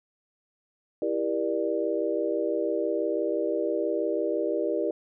sine chord, E half-diminished seventh, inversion none, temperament just, 329.6 / 395.6 / 474.7 / 593.3 Hz, E4 / G4 / Bb4 / D5, 0 / +16 / +31 / +18 cents, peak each -30 dBFS, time 1.02-4.91 s, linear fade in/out 2 ms, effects none

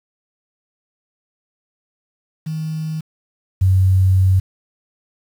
sine tone pair in turn, 157.7 / 94.07 Hz, D#3 / F#2, +24 / +29 cents, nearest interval major sixth, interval 895 cents, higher first, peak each -21 / -10 dBFS, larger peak second, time 2.46-3.01 / 3.61-4.4 s, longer second, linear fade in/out 10 ms, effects 7-bit

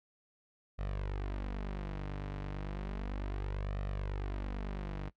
sawtooth tone with flanger, 49 Hz, G1, in tune, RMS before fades -38 dBFS, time 0.78-5.1 s, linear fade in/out 20 ms, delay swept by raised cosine 1.6 to 6.9 ms, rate 0.33 Hz, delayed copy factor +0.6, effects noise-tail reverb RT60 0.1 s tail -19 dB re dry + low-pass 3000 Hz 12 dB/octave

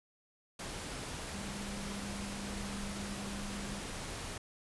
sine tone in noise, 200.3 Hz, G3, 38 cents sharp, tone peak -42 dBFS, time 1.34-3.79 s, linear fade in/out 5 ms, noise pink, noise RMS -42 dBFS, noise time 0.59-4.38 s, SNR -3 dB, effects resampled to 24000 Hz

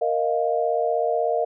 sine chord, Bb suspended fourth, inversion none, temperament equal, 466.2 / 622.3 / 698.5 Hz, Bb4 / Eb5 / F5, 0 / 0 / 0 cents, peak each -24 dBFS, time 0.01-1.45 s, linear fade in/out 10 ms, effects none

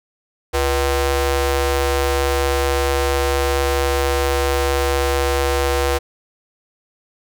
sawtooth ring-modulated tone, 277.2 Hz, C#4, in tune, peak -9 dBFS, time 0.53-5.99 s, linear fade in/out 20 ms, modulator 209 Hz, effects none

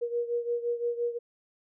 sine beating tone pair, 474 / 479.8 Hz, A#4 / A#4, +29 / +50 cents, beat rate 5.8 Hz, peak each -29 / -33 dBFS, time 0.01-1.19 s, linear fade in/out 20 ms, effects none

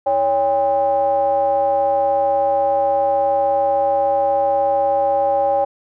triangle ring-modulated tone, 119.6 Hz, A#2, 45 cents sharp, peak -9 dBFS, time 0.06-5.65 s, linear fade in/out 10 ms, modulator 681 Hz, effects none

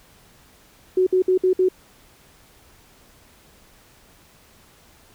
sine tone bursts, 370.6 Hz, F#4, 3 cents sharp, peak -14 dBFS, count 5, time 0.97-1.687 s, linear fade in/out 5 ms, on 97 ms, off 58 ms, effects pink hiss -53 dBFS RMS until 5.14 s

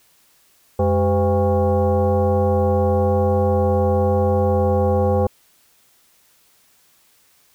sine tone with frequency modulation, 208.9 Hz, G#3, 10 cents sharp, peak -14 dBFS, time 0.79-5.27 s, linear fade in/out 5 ms, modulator 299 Hz, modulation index 1.8, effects white hiss -57 dBFS RMS until 7.54 s

